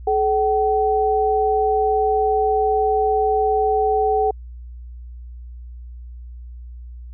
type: tone pair together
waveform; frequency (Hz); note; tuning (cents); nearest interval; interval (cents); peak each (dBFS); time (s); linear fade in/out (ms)
sine; 428.3 / 763.1; A4 / G5; -47 / -47; minor seventh; 1000; -18; 0.07-4.31; 5
effects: added 60 Hz sine -33 dBFS peak until 7.13 s